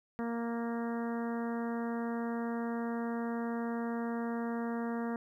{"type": "harmonic tone", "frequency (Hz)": 233.1, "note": "A#3", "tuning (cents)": 0, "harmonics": [1, 2, 3, 4, 5, 6, 7, 8], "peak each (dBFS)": [-34, -40, -44, -46, -48, -50, -51, -52], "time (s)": [0.19, 5.16], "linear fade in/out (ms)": 0, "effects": ["12-bit"]}